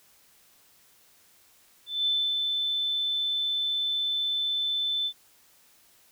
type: tone with ADSR envelope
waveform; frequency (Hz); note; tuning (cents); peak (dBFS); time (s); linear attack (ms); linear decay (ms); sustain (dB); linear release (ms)
sine; 3524; A7; +2; -22; 1.86-5.13; 200; 280; -3; 69
effects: white hiss -60 dBFS RMS until 6.11 s